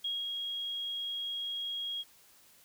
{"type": "tone with ADSR envelope", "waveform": "sine", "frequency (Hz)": 3285, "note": "G#7", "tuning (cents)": -20, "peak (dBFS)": -31, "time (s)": [0.04, 2.04], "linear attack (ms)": 8, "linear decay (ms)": 200, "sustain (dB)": -3, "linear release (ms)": 36, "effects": ["white hiss -61 dBFS RMS until 2.64 s"]}